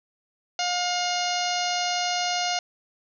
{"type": "harmonic tone with a mistuned harmonic", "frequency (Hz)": 713, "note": "F5", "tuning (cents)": 36, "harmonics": [1, 2, 3, 4, 5, 6, 7, 8, 9], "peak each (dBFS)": [-27, -34, -34, -32, -37, -33, -34, -36, -35], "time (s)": [0.59, 2.59], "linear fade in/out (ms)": 2, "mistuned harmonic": 6, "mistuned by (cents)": -17, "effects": []}